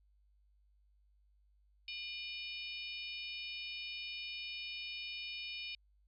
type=harmonic tone with a mistuned harmonic; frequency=740 Hz; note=F#5; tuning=in tune; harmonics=3 / 4 / 5 / 6 / 7; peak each=-45 / -47 / -49 / -51 / -52 dBFS; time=1.88-5.75 s; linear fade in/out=2 ms; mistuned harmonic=3; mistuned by=+150 cents; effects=added 50 Hz sine -67 dBFS peak until 6.07 s